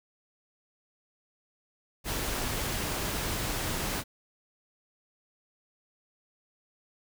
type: noise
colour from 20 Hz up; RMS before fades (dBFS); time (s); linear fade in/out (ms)
pink; -32; 2.04-4.04; 50
effects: none